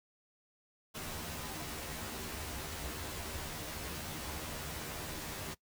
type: noise with comb filter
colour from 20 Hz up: pink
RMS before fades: -42 dBFS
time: 0.94-5.55 s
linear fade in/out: 20 ms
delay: 13 ms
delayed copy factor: +0.9
effects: noise-tail reverb RT60 0.1 s tail -20 dB re dry